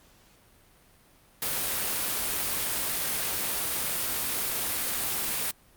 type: noise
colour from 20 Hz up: white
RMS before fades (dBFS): -29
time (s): 1.42-5.51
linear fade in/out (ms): 2
effects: pink hiss -59 dBFS RMS until 5.76 s + Opus 48 kbps